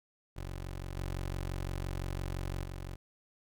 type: tone with level steps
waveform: 20% pulse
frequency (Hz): 45.86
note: F#1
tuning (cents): -15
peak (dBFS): -34 / -30 / -35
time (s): 0.36-2.96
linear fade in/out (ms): 10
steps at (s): 0.96 / 2.63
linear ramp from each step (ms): 20
effects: none